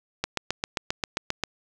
click train, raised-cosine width 0.2 ms, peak -8 dBFS, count 10, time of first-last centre 0.24-1.437 s, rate 7.52 Hz, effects none

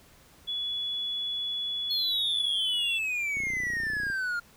sine tone, 3404 Hz, G#7, 42 cents sharp, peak -29 dBFS, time 0.47-2.99 s, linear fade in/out 20 ms
triangle exponential sweep, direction down, 4320 to 1396.9 Hz, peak -26 dBFS, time 1.9-4.4 s, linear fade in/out 10 ms
click train, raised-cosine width 3 ms, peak -30 dBFS, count 23, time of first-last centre 3.37-4.101 s, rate 30.1 Hz
effects pink hiss -57 dBFS RMS until 4.56 s

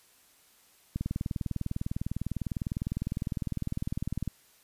click train, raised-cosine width 5 ms, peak -19 dBFS, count 67, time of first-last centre 0.96-4.277 s, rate 19.9 Hz, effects white hiss -62 dBFS RMS until 4.63 s + resampled to 32000 Hz

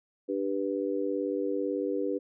sine chord, G major, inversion second, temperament just, 294 / 392 / 490 Hz, D4 / G4 / B4, +2 / 0 / -14 cents, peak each -32 dBFS, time 0.28-2.19 s, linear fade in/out 20 ms, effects none

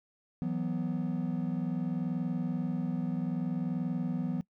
triangle chord, E suspended second, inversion none, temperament just, 164.81 / 185.42 / 247.2 Hz, E3 / F#3 / B3, 0 / +4 / +2 cents, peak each -32 dBFS, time 0.42-4.41 s, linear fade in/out 0 ms, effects noise-tail reverb RT60 0.1 s tail -23 dB re dry + tanh soft clip ceiling -20 dBFS

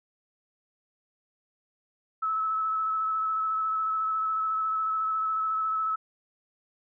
sine tone with vibrato, 1300 Hz, E6, 24 cents flat, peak -25 dBFS, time 2.22-5.96 s, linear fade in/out 10 ms, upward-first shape square, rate 14 Hz, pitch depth 14 cents each way, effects none

